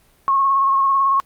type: tone with vibrato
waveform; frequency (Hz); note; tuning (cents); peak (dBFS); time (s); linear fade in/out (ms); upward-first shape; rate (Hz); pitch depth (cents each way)
sine; 1090; C#6; -29; -13; 0.28-1.2; 0; sine; 18; 29
effects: pink hiss -56 dBFS RMS until 1.25 s + Opus 32 kbps